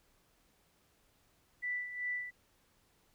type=tone with tremolo; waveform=sine; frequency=1975.5 Hz; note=B6; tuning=in tune; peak=-33 dBFS; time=1.62-2.31 s; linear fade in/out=20 ms; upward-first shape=sine; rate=2.6 Hz; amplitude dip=65%; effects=pink hiss -71 dBFS RMS until 3.14 s